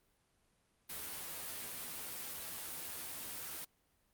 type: noise with comb filter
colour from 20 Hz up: white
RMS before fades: -44 dBFS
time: 0.89-3.65 s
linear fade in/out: 10 ms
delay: 12 ms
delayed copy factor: +0.7
effects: pink hiss -75 dBFS RMS until 4.13 s + Opus 32 kbps